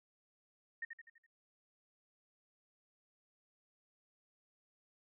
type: tone with echo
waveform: sine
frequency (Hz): 1843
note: A#6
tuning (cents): -20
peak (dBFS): -38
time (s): 0.82-0.85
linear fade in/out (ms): 5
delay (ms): 83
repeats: 5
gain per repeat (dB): -6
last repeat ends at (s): 1.265
effects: none